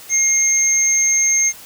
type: tone pair together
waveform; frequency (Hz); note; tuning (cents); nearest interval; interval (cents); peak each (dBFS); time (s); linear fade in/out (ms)
sine; 2129 / 6380; C7 / G8; +30 / +30; octave + perfect fifth; 1900; -21 / -13; 0.09-1.53; 50
effects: white hiss -39 dBFS RMS until 1.65 s